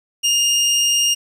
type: tone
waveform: 25% pulse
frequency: 2828 Hz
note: F7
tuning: 21 cents sharp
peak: -10 dBFS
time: 0.23-1.15 s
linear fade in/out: 20 ms
effects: resampled to 32000 Hz + 8-bit